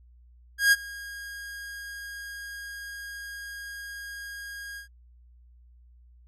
45% pulse tone with ADSR envelope, 1631 Hz, G#6, 32 cents flat, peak -15 dBFS, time 0.58-4.88 s, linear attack 140 ms, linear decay 34 ms, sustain -22 dB, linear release 110 ms, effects added 60 Hz sine -52 dBFS peak until 6.27 s + AAC 48 kbps

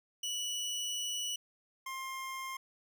25% pulse tone pair in turn, 2948 / 1059.6 Hz, F#7 / C6, -7 / +22 cents, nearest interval octave + tritone, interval 1771 cents, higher first, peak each -31 / -35 dBFS, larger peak first, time 0.23-1.36 / 1.86-2.57 s, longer first, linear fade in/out 5 ms, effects none

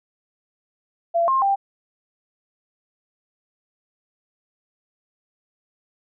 sine tone with pitch steps, 679 / 1063 / 790 Hz, F5 / C6 / G5, -49 / +27 / +13 cents, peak -16 dBFS, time 1.14-1.56 s, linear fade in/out 20 ms, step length 140 ms, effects none

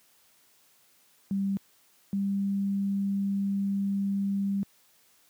sine tone pair in turn, 196.4 / 197.99 Hz, G3 / G3, +4 / +18 cents, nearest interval unison, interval 14 cents, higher second, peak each -25 dBFS, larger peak neither, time 1.31-1.57 / 2.13-4.63 s, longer second, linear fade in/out 0 ms, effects white hiss -63 dBFS RMS until 5.29 s + high-pass 100 Hz 12 dB/octave

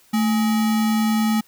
sine tone with sample-and-hold, 220 Hz, A3, in tune, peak -16 dBFS, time 0.13-1.41 s, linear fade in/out 10 ms, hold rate 1050 Hz, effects white hiss -55 dBFS RMS until 1.47 s

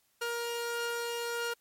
sawtooth tone pair together, 471.2 / 1412 Hz, A#4 / F6, +19 / +19 cents, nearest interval octave + perfect fifth, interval 1900 cents, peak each -30 / -34 dBFS, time 0.21-1.54 s, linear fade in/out 10 ms, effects white hiss -71 dBFS RMS until 1.6 s + MP3 64 kbps

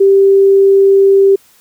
sine tone, 392 Hz, G4, in tune, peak -4 dBFS, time 0-1.36 s, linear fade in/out 10 ms, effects white hiss -48 dBFS RMS until 1.6 s

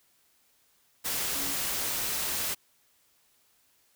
sine tone in noise, 278.1 Hz, C#4, 6 cents sharp, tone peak -41 dBFS, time 1.34-1.54 s, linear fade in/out 20 ms, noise white, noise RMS -31 dBFS, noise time 1.04-2.55 s, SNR -13 dB, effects white hiss -67 dBFS RMS until 3.95 s

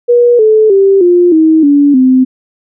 sine tone with pitch steps, 481.6 / 434 / 391.2 / 352.6 / 317.7 / 286.4 / 258.1 Hz, B4 / A4 / G4 / F4 / D#4 / D4 / C4, -44 / -24 / -4 / +17 / +36 / -43 / -23 cents, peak -3 dBFS, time 0.08-2.25 s, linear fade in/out 20 ms, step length 310 ms, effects none

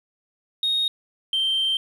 sine tone pair in turn, 3729 / 3136 Hz, A#7 / G7, 0 / 0 cents, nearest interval minor third, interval 300 cents, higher first, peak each -18 dBFS, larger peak neither, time 0.63-0.88 / 1.33-1.77 s, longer second, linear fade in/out 2 ms, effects tanh soft clip ceiling -17 dBFS + 9-bit

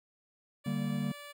10% pulse tone, 580 Hz, D5, 22 cents flat, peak -37 dBFS, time 0.64-1.33 s, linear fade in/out 20 ms
triangle chord, G minor, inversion second, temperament equal, 146.83 / 196 / 233.1 Hz, D3 / G3 / Bb3, 0 / 0 / 0 cents, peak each -33 dBFS, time 0.66-1.12 s, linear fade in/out 5 ms
effects none

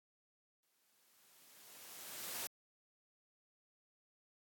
white noise with exponential growth, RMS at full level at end -41 dBFS, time 0.63-2.47 s, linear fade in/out 1 ms, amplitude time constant 400 ms, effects high-pass 150 Hz 12 dB/octave + AAC 64 kbps

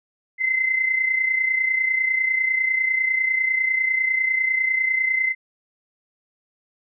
sine tone pair together, 2034 / 2064 Hz, C7 / C7, -50 / -24 cents, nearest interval unison, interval 26 cents, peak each -26 / -19 dBFS, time 0.38-5.35 s, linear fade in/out 50 ms, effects none

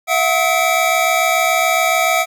square tone cluster, 663 / 730 / 1282 / 2316 Hz, E5 / F#5 / E6 / D7, +10 / -24 / -49 / -25 cents, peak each -19 / -19 / -21 / -19 dBFS, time 0.07-2.26 s, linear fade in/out 50 ms, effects none

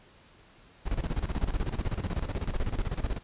brown noise with tremolo, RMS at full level -28 dBFS, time 0.85-3.19 s, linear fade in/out 20 ms, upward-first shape square, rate 16 Hz, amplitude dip 75%, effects pink hiss -57 dBFS RMS until 3.23 s + resampled to 8000 Hz

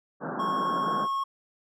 pink band-pass noise, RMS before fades -33 dBFS, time 0.2-1.08 s, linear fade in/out 50 ms, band 150 to 1600 Hz, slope 96 dB/octave
triangle tone, 1092 Hz, C#6, 26 cents flat, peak -24 dBFS, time 0.39-1.24 s, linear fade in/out 10 ms
effects none

